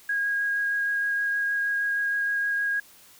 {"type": "tone with vibrato", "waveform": "sine", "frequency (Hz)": 1638, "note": "G#6", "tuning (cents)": -24, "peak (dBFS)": -23, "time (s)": [0.09, 2.8], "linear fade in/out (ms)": 5, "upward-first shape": "sine", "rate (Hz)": 6.4, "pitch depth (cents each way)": 10, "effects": ["white hiss -53 dBFS RMS until 3.19 s"]}